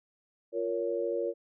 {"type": "chord", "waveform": "sine", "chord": "Bb minor", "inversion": "second", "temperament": "just", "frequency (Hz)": [349.6, 466.2, 559.4], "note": ["F4", "Bb4", "Db5"], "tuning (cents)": [2, 0, 16], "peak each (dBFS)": [-34, -32, -33], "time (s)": [0.52, 1.34], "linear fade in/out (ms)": 50, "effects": []}